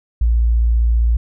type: tone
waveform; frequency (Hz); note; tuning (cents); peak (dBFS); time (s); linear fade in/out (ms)
sine; 57.6; A#1; -20; -11; 0.21-1.17; 5
effects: none